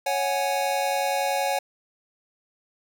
square chord, C# suspended fourth, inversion none, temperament equal, 554.4 / 740 / 830.6 Hz, C#5 / F#5 / G#5, 0 / 0 / 0 cents, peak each -28 dBFS, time 0.06-1.59 s, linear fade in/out 5 ms, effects none

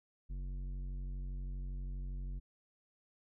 triangle tone with tanh clipping, 46.25 Hz, F#1, in tune, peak -40 dBFS, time 0.29-2.4 s, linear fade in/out 20 ms, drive 15 dB, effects none

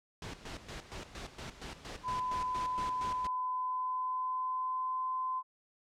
pink noise with tremolo, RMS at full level -43 dBFS, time 0.22-3.27 s, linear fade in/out 2 ms, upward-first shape square, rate 4.3 Hz, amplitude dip 70%
sine tone with pitch glide, 1008 to 1026.8 Hz, B5 to C6, +35 to -33 cents, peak -32 dBFS, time 2.03-5.43 s, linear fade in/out 50 ms, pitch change +32 cents, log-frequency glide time 3.13-5.07 s
effects low-pass 6000 Hz 12 dB/octave

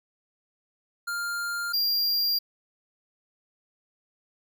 square tone pair in turn, 1400 / 4773 Hz, F6 / D8, +4 / +27 cents, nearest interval octave + major sixth, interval 2123 cents, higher second, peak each -29 / -23 dBFS, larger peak second, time 1.07-1.73 / 1.73-2.39 s, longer neither, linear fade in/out 10 ms, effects none

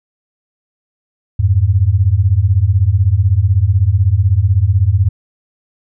sine beating tone pair, 87.31 / 103.31 Hz, F2 / G#2, 0 / -9 cents, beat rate 16 Hz, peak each -12 / -11 dBFS, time 1.39-5.09 s, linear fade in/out 10 ms, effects none

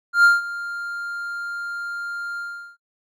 triangle tone with ADSR envelope, 1399 Hz, F6, 3 cents sharp, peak -7 dBFS, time 0.13-2.77 s, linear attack 110 ms, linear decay 170 ms, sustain -18 dB, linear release 390 ms, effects noise-tail reverb RT60 0.1 s tail -25 dB re dry

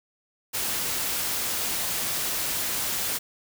white noise, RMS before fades -28 dBFS, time 0.53-3.19 s, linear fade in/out 20 ms, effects none

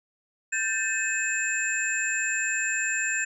sine tone cluster, 1569 / 1775 / 2572 / 7320 Hz, G6 / A6 / E7 / A#8, +1 / +15 / -43 / -32 cents, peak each -30 dBFS, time 0.52-3.25 s, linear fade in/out 10 ms, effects none

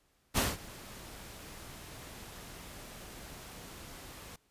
pink noise with ADSR envelope, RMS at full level -27 dBFS, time 0.34-4.36 s, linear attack 34 ms, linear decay 190 ms, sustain -21 dB, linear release 3 ms, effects pink hiss -72 dBFS RMS until 4.5 s + resampled to 32000 Hz

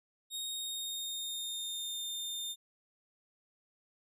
sawtooth tone with pitch glide, 3729 to 3621 Hz, A#7 to A7, 0 to +49 cents, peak -34 dBFS, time 0.3-2.56 s, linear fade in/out 50 ms, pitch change -51 cents, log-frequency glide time 0.48-2.07 s, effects none

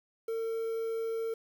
triangle tone with quantisation, 452.3 Hz, A4, 48 cents sharp, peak -29 dBFS, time 0.28-1.34 s, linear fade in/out 5 ms, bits 9, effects none

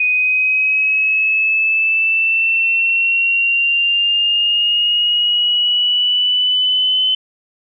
sine linear sweep, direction up, 2489 to 3044 Hz, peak -12 dBFS, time 0-7.15 s, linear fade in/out 5 ms, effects none

